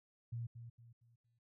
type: tone with echo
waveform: sine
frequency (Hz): 117.3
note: A#2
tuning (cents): +11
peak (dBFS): -39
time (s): 0.32-0.47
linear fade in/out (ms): 10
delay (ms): 230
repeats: 4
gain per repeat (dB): -9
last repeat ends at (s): 1.39
effects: none